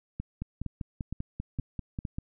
two click trains, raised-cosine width 5 ms, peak -21 / -21 dBFS, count 5 / 10, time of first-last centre 0.2-2.052 / 0.42-2.185 s, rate 2.16 / 5.1 Hz, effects none

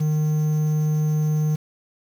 triangle tone with quantisation, 153.1 Hz, D#3, 28 cents flat, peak -16 dBFS, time 0-1.56 s, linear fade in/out 10 ms, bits 7, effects none

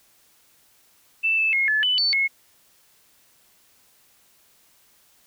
sine tone with pitch steps, 2652 / 2628 / 2156 / 1725 / 2996 / 4501 / 2175 Hz, E7 / E7 / C#7 / A6 / F#7 / C#8 / C#7, +10 / -6 / -49 / -35 / +21 / +26 / -33 cents, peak -18 dBFS, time 1.23-2.28 s, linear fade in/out 20 ms, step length 150 ms, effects white hiss -59 dBFS RMS until 5.26 s

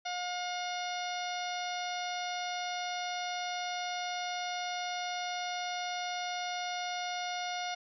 harmonic tone, 716 Hz, F5, 43 cents sharp, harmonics 1 / 2 / 3 / 4 / 5 / 6 / 7 / 8, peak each -36 / -43 / -43 / -46 / -44 / -48 / -49 / -46 dBFS, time 0.05-7.75 s, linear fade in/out 10 ms, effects none

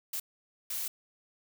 blue noise bursts at uneven times, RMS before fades -35 dBFS, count 2, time 0.13-0.2 / 0.7-0.88 s, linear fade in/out 5 ms, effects none

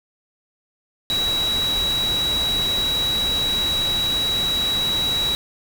sine tone in noise, 3884 Hz, B7, 30 cents flat, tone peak -19 dBFS, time 1.1-5.35 s, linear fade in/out 0 ms, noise pink, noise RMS -29 dBFS, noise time 1.1-5.35 s, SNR +7 dB, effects none

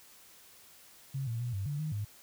sine tone with pitch steps, 135.5 / 115.3 / 121.5 / 97.9 / 144.8 / 154.8 / 104 Hz, C#3 / A#2 / B2 / G2 / D3 / D#3 / G#2, -39 / -19 / -28 / -2 / -24 / -9 / +3 cents, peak -32 dBFS, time 1.14-2.05 s, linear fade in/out 10 ms, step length 130 ms, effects white hiss -57 dBFS RMS until 2.22 s

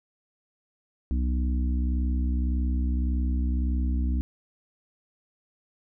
harmonic tone with a mistuned harmonic, 61.74 Hz, B1, in tune, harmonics 1 / 3 / 4 / 5, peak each -23 / -36 / -34 / -39 dBFS, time 1.11-4.21 s, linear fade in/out 0 ms, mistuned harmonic 1, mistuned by +100 cents, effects none

